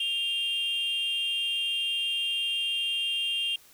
sine tone pair together, 2794 / 3193 Hz, F7 / G7, 0 / +31 cents, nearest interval major second, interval 231 cents, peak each -27 dBFS, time 0-3.56 s, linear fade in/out 5 ms, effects tanh soft clip ceiling -23 dBFS + white hiss -56 dBFS RMS until 3.73 s

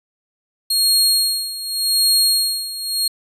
sawtooth tone with tremolo, 4270 Hz, C8, 34 cents sharp, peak -9 dBFS, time 0.7-3.08 s, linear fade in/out 5 ms, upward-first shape sine, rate 0.86 Hz, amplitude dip 80%, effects resampled to 32000 Hz

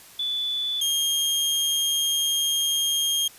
sine / sawtooth tone pair in turn, 3471 / 3226 Hz, A7 / G7, -24 / +49 cents, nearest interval minor second, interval 127 cents, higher first, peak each -24 / -18 dBFS, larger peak second, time 0.19-0.81 / 0.81-3.28 s, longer second, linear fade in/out 5 ms, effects white hiss -48 dBFS RMS until 3.38 s + resampled to 32000 Hz

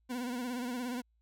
40% pulse tone with vibrato, 246.9 Hz, B3, in tune, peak -34 dBFS, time 0.09-1.02 s, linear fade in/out 20 ms, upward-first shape sine, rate 17 Hz, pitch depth 68 cents each way, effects added 56 Hz sine -69 dBFS peak until 1.21 s

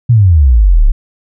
sine exponential sweep, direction down, 125.7 to 31.39 Hz, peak -3 dBFS, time 0.09-0.92 s, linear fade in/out 10 ms, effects none

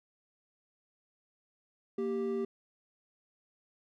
triangle tone pair together, 233.1 / 392 Hz, A#3 / G4, 0 / 0 cents, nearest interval major sixth, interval 900 cents, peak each -34 / -30 dBFS, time 1.98-2.45 s, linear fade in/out 5 ms, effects none

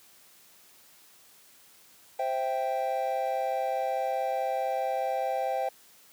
triangle chord, C major, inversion none, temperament equal, 523.3 / 659.3 / 784 Hz, C5 / E5 / G5, 0 / 0 / 0 cents, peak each -30 / -31 / -28 dBFS, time 2.19-5.69 s, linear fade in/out 5 ms, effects white hiss -57 dBFS RMS until 6.12 s + high-pass 100 Hz 12 dB/octave

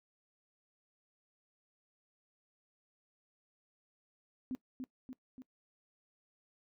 sine tone with echo, 257.1 Hz, C4, 30 cents flat, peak -35 dBFS, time 4.51-4.55 s, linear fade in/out 0 ms, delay 290 ms, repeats 3, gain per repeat -4 dB, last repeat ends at 5.42 s, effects noise-tail reverb RT60 0.1 s tail -20 dB re dry

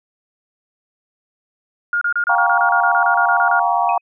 sine tone bursts, 1420 Hz, F6, 28 cents sharp, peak -15 dBFS, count 15, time 1.93-3.595 s, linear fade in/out 2 ms, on 83 ms, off 30 ms
sine chord, G half-diminished seventh, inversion third, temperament just, 705.6 / 784 / 940.8 / 1128.9 Hz, F5 / G5 / Bb5 / Db6, +18 / 0 / +16 / +31 cents, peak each -18 / -20 / -19 / -22 dBFS, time 2.29-3.98 s, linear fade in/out 5 ms
sine tone with exponential decay, 2531 Hz, D#7, 29 cents sharp, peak -23 dBFS, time 3.89-4.01 s, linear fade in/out 2 ms, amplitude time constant 24 ms
effects none

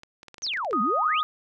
clicks, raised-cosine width 0.2 ms, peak -27 dBFS, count 11, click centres 0.034 / 0.231 / 0.283 / 0.343 / 0.382 / 0.421 / 0.466 / 0.536 / 0.573 / 0.648 / 0.71 s
sine exponential two-way sweep, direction down then up, 6690 to 195.1 to 3894 Hz, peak -26 dBFS, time 0.42-1.22 s, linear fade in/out 20 ms, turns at 0.81 s
sine tone, 1244.5 Hz, D#6, in tune, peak -22 dBFS, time 0.73-1.23 s, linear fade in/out 0 ms
effects none

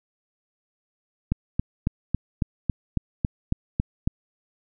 click train, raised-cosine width 5 ms, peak -9 dBFS, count 11, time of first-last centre 1.32-4.075 s, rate 3.63 Hz, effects none

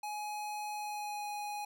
square tone with pitch glide, 840 to 829.9 Hz, G#5 to G#5, +19 to -1 cents, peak -38 dBFS, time 0.03-1.65 s, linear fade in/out 5 ms, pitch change -20 cents, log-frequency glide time 0.73-1.25 s, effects none

